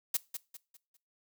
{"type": "noise with echo", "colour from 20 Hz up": "blue", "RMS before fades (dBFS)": -29, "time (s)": [0.14, 0.17], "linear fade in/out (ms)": 5, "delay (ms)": 200, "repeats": 4, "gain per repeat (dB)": -9, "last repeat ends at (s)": 0.97, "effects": ["noise-tail reverb RT60 0.3 s tail -21 dB re dry"]}